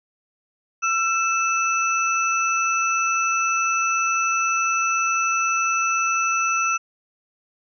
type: tone cluster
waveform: sine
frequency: 1344 / 2629 / 5930 Hz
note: E6 / E7 / F#8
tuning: +33 / -5 / +3 cents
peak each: -21 / -23 / -28 dBFS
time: 0.82-6.78 s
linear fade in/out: 20 ms
effects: none